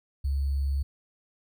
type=tone with sample-and-hold; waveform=sine; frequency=69.3 Hz; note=C#2; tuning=in tune; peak=-24 dBFS; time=0.24-0.83 s; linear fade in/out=10 ms; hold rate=4410 Hz; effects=none